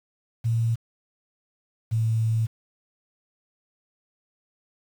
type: tone pair in turn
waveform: sine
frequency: 114.8 / 112.18 Hz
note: A#2 / A2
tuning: -26 / +34 cents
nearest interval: unison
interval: 40 cents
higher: first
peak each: -20 dBFS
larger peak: neither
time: 0.44-0.76 / 1.91-2.47 s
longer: second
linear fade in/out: 20 ms
effects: 8-bit